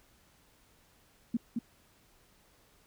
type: tone with echo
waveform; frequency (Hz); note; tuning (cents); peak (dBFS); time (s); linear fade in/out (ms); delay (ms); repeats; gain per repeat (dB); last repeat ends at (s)
sine; 233.1; A#3; 0; -26; 1.34-1.37; 5; 220; 1; -3; 1.59
effects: pink hiss -65 dBFS RMS until 2.86 s